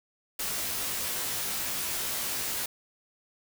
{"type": "noise with comb filter", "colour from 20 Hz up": "white", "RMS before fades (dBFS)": -32, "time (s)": [0.39, 2.66], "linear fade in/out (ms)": 5, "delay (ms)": 18, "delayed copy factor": -0.8, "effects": []}